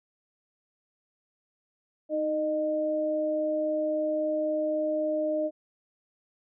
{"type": "tone pair together", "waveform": "sine", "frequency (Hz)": [311.1, 612.6], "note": ["D#4", "D#5"], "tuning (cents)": [0, -27], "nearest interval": "octave", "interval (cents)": 1173, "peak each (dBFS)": [-31, -26], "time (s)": [2.09, 5.51], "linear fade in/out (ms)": 50, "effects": []}